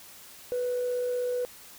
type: tone with amplitude modulation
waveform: sine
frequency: 493.9 Hz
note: B4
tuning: in tune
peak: -24 dBFS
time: 0.52-1.45 s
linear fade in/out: 0 ms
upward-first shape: sine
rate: 56 Hz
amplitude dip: 25%
effects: tanh soft clip ceiling -23 dBFS + white hiss -49 dBFS RMS until 1.78 s